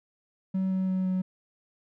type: tone with pitch steps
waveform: triangle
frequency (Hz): 189.3 / 188.1 / 186.91 / 185.73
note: F#3 / F#3 / F#3 / F#3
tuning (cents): +40 / +29 / +18 / +7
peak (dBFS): -22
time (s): 0.54-1.22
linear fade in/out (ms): 10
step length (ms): 170
effects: tanh soft clip ceiling -18 dBFS